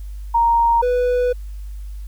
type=tone pair in turn; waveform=sine / triangle; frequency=932.3 / 493.9 Hz; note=A#5 / B4; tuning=0 / 0 cents; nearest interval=major seventh; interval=1100 cents; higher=first; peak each=-12 / -13 dBFS; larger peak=first; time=0.34-0.82 / 0.82-1.33 s; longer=second; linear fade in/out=10 ms; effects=added 50 Hz sine -28 dBFS peak until 2.07 s + white hiss -55 dBFS RMS until 2.07 s